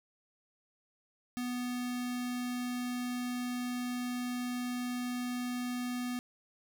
square tone with notch filter, 246.9 Hz, B3, in tune, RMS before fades -36 dBFS, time 1.37-6.19 s, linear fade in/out 0 ms, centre 540 Hz, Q 0.85, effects none

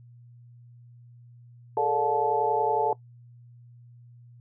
sine tone cluster, 422.5 / 453.4 / 587 / 716 / 870 Hz, G#4 / A#4 / D5 / F5 / A5, +30 / -48 / -1 / +43 / -20 cents, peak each -29 / -28 / -33 / -30 / -25 dBFS, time 1.77-2.93 s, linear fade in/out 2 ms, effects noise-tail reverb RT60 0.1 s tail -21 dB re dry + added 120 Hz sine -48 dBFS peak until 4.4 s

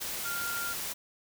sine tone in noise, 1396.9 Hz, F6, in tune, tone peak -34 dBFS, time 0.24-0.74 s, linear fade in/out 20 ms, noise white, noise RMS -36 dBFS, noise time 0-0.94 s, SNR -1 dB, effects none

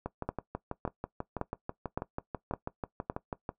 two click trains, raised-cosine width 1 ms, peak -20 / -17 dBFS, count 22 / 6, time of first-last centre 0.06-3.491 / 0.29-3.099 s, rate 6.12 / 1.78 Hz, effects noise-tail reverb RT60 0.1 s tail -18 dB re dry

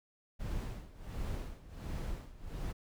brown noise with tremolo, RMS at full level -37 dBFS, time 0.39-2.73 s, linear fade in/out 20 ms, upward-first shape sine, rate 1.4 Hz, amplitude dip 85%, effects none

